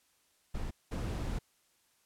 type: noise bursts at uneven times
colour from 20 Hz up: brown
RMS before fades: -36 dBFS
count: 2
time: 0.54-0.71 / 0.91-1.39 s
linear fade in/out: 10 ms
effects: white hiss -71 dBFS RMS until 2.05 s + low-pass 12000 Hz 12 dB/octave